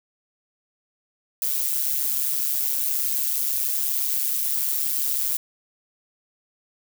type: noise with amplitude modulation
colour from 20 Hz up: violet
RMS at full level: -21 dBFS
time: 1.42-5.37 s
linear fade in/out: 2 ms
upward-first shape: sine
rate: 139 Hz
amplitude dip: 70%
effects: none